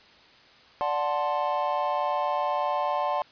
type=chord; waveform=triangle; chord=D dominant seventh; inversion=none; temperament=equal with one note detuned; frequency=587.3 / 735.3 / 880 / 1046.5 Hz; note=D5 / F#5 / A5 / C6; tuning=0 / -11 / 0 / 0 cents; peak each=-28 dBFS; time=0.81-3.22 s; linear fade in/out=0 ms; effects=white hiss -54 dBFS RMS until 3.31 s + resampled to 11025 Hz